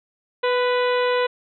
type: harmonic tone with a mistuned harmonic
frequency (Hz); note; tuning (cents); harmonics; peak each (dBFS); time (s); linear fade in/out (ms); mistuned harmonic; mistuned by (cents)
493.9; B4; 0; 1 / 2 / 3 / 4 / 5 / 6 / 7 / 8; -19 / -25 / -29 / -31 / -33 / -35 / -36 / -37; 0.43-1.27; 10; 2; +24
effects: none